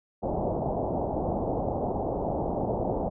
white low-pass noise, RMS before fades -29 dBFS, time 0.22-3.1 s, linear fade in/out 20 ms, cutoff 820 Hz, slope 48 dB/octave, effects none

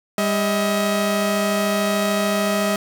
sawtooth tone pair together, 200.8 / 636 Hz, G3 / D#5, +42 / +38 cents, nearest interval octave + minor sixth, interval 1996 cents, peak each -17 dBFS, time 0.18-2.76 s, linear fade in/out 2 ms, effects none

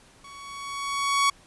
sawtooth tone with level ramp, 1120 Hz, C#6, 18 cents sharp, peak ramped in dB -40 to -14 dBFS, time 0.24-1.3 s, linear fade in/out 5 ms, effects pink hiss -55 dBFS RMS until 1.46 s + resampled to 24000 Hz

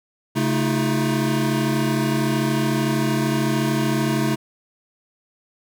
square tone cluster, 136.8 / 218.6 / 316.2 / 349.5 Hz, C#3 / A3 / D#4 / F4, -23 / -11 / +28 / +1 cents, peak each -24 / -24 / -25 / -29 dBFS, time 0.35-4.36 s, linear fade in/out 20 ms, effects none

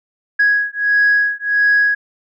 sine beating tone pair, 1661.2 / 1662.7 Hz, G#6 / G#6, 0 / +2 cents, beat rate 1.5 Hz, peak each -14 dBFS, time 0.39-1.95 s, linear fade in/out 10 ms, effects tanh soft clip ceiling -6 dBFS

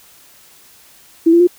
sine tone with pitch steps, 329.6 / 341.4 / 353.7 Hz, E4 / F4 / F4, 0 / -39 / +22 cents, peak -6 dBFS, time 1.26-1.473 s, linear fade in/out 10 ms, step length 71 ms, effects white hiss -46 dBFS RMS until 1.58 s

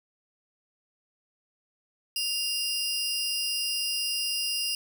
sawtooth tone pair together, 2794 / 4978 Hz, F7 / D#8, 0 / 0 cents, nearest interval minor seventh, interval 1000 cents, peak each -27 dBFS, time 2.16-4.75 s, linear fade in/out 2 ms, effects none

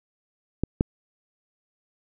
clicks, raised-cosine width 3 ms, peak -10 / -6 dBFS, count 2, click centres 0.636 / 0.809 s, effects none

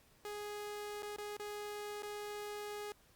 sawtooth tone with dropouts, 415.3 Hz, G#4, in tune, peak -38 dBFS, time 0.25-2.92 s, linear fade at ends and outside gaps 1 ms, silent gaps 1.023-1.03 / 1.162-1.184 / 1.367-1.397 / 2.022-2.032 s, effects pink hiss -67 dBFS RMS until 3.15 s + Opus 48 kbps

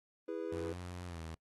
triangle chord, E major, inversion none, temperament just, 329.6 / 412 / 494.4 Hz, E4 / G#4 / B4, 0 / -14 / +2 cents, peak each -40 dBFS, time 0.28-0.73 s, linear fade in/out 5 ms
sawtooth tone with pitch glide, 89.1 to 80.77 Hz, F2 to E2, +35 to -35 cents, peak -39 dBFS, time 0.52-1.35 s, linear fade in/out 5 ms, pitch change -170 cents, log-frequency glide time 1.07-1.22 s
effects noise-tail reverb RT60 0.1 s tail -25 dB re dry + AAC 32 kbps

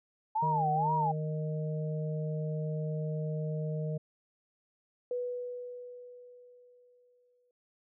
sine tone with vibrato, 848 Hz, G#5, 36 cents sharp, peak -27 dBFS, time 0.35-1.12 s, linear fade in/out 10 ms, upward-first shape sine, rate 2.1 Hz, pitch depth 210 cents each way
harmonic tone, 154.7 Hz, D#3, 10 cents flat, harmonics 1 / 3 / 4, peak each -32 / -40 / -42 dBFS, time 0.42-3.98 s, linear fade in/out 10 ms
sine tone with exponential decay, 491.9 Hz, B4, 7 cents flat, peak -30 dBFS, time 5.11-7.51 s, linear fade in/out 2 ms, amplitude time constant 520 ms
effects none

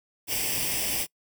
white noise with comb filter, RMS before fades -28 dBFS, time 0.27-1.07 s, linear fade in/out 50 ms, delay 0.37 ms, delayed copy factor +0.75, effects noise-tail reverb RT60 0.1 s tail -24 dB re dry

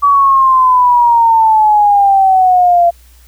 sine exponential sweep, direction down, 1146 to 683 Hz, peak -5 dBFS, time 0.02-2.91 s, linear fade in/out 20 ms, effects added 60 Hz sine -40 dBFS peak until 3.27 s + white hiss -48 dBFS RMS until 3.27 s

